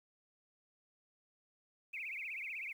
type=tone with vibrato; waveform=sine; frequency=2356 Hz; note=D7; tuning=5 cents sharp; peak=-40 dBFS; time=1.93-2.73 s; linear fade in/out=10 ms; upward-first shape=triangle; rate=16 Hz; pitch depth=250 cents each way; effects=11-bit